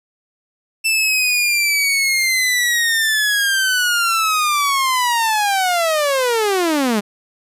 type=linear sweep; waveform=sawtooth; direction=down; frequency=2661 to 197.1 Hz; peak=-11 dBFS; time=0.84-7.01 s; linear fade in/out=20 ms; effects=resampled to 32000 Hz